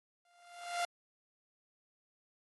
sawtooth tone with exponential growth, 698.5 Hz, F5, in tune, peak -27 dBFS, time 0.25-0.85 s, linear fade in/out 2 ms, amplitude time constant 130 ms, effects AAC 32 kbps

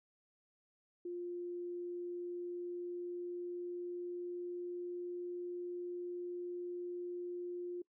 sine tone with pitch glide, 351.2 to 353.2 Hz, F4 to F4, +10 to +20 cents, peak -39 dBFS, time 1.05-7.82 s, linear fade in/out 5 ms, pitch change +10 cents, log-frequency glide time 1.67-5.27 s, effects noise-tail reverb RT60 0.1 s tail -22 dB re dry

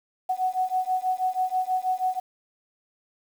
sine beating tone pair, 740 / 746.2 Hz, F#5 / F#5, 0 / +14 cents, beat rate 6.2 Hz, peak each -26 dBFS, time 0.29-2.2 s, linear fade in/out 10 ms, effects 8-bit

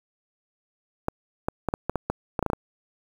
clicks, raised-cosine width 1 ms, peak -10 dBFS, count 12, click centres 1.084 / 1.485 / 1.687 / 1.739 / 1.896 / 1.957 / 2.1 / 2.392 / 2.427 / 2.463 / 2.501 / 2.533 s, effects 7-bit

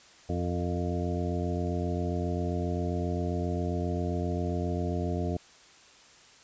harmonic tone with a mistuned harmonic, 87.5 Hz, F2, 4 cents sharp, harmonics 1 / 2 / 3 / 4 / 5 / 7 / 8, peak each -31 / -34 / -36 / -37 / -38 / -39 / -40 dBFS, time 0.29-5.37 s, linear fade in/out 5 ms, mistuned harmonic 5, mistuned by +21 cents, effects white hiss -55 dBFS RMS until 6.43 s + resampled to 16000 Hz

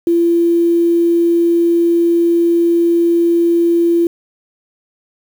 sine tone with quantisation, 340 Hz, F4, 46 cents flat, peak -9 dBFS, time 0.07-4.07 s, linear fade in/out 2 ms, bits 6, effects none

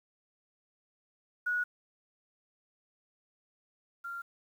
sine tone pair in turn, 1460 / 1386.7 Hz, F#6 / F6, -24 / -13 cents, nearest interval minor second, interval 89 cents, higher first, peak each -28 / -37 dBFS, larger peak first, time 1.46-1.64 / 4.04-4.22 s, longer neither, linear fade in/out 10 ms, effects 10-bit

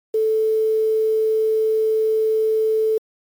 sine tone with quantisation, 438.5 Hz, A4, 6 cents flat, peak -15 dBFS, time 0.14-2.98 s, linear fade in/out 5 ms, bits 7, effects MP3 96 kbps

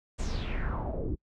brown noise with low-pass filter sweep, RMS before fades -32 dBFS, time 0.18-1.16 s, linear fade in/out 20 ms, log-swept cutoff 8100 to 280 Hz, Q 4.6, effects noise-tail reverb RT60 0.1 s tail -26 dB re dry

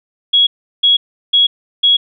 sine tone bursts, 3330 Hz, G#7, 4 cents sharp, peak -7 dBFS, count 4, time 0.33-1.97 s, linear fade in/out 10 ms, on 140 ms, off 360 ms, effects none

